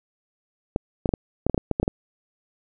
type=clicks; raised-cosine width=2 ms; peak=-8 dBFS; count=12; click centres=0.761 / 1.058 / 1.091 / 1.138 / 1.466 / 1.497 / 1.545 / 1.578 / 1.713 / 1.799 / 1.83 / 1.879 s; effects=none